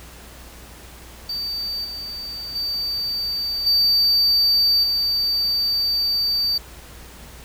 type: tone with level steps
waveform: triangle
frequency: 4620 Hz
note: D8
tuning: 29 cents flat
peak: -23 / -28 / -21 / -13 / -17 dBFS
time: 1.29-6.58 s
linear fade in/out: 5 ms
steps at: 1.84 / 2.55 / 3.66 / 4.83 s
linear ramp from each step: 10 ms
effects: added 60 Hz sine -43 dBFS peak until 7.44 s + pink hiss -43 dBFS RMS until 7.44 s